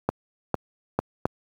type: clicks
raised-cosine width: 1 ms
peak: -7 dBFS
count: 4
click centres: 0.09 / 0.543 / 0.99 / 1.255 s
effects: high-pass 80 Hz 12 dB/octave + 8-bit